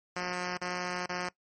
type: tone with dropouts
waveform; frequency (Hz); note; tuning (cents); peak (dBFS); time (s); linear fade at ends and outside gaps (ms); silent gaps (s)
5% pulse; 179.6; F3; +49; -21; 0.16-1.29; 5; 0.574-0.614 / 1.062-1.093
effects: noise-tail reverb RT60 0.1 s tail -21 dB re dry + MP3 32 kbps